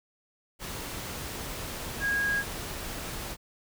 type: tone in noise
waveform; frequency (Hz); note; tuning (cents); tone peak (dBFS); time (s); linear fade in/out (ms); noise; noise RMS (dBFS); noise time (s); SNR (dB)
sine; 1640; G#6; -22; -25; 2-2.44; 50; pink; -37; 0.59-3.37; +9
effects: none